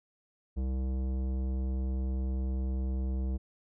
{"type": "tone with tanh clipping", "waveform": "sine", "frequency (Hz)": 65, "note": "C2", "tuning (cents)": -11, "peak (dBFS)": -31, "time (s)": [0.56, 3.38], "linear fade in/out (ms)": 20, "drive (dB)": 15, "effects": []}